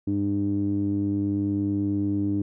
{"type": "tone with low-pass filter", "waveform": "sawtooth", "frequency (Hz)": 100.5, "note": "G2", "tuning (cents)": 44, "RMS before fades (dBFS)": -25, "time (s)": [0.07, 2.42], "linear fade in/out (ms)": 5, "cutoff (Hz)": 290, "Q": 7.5, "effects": []}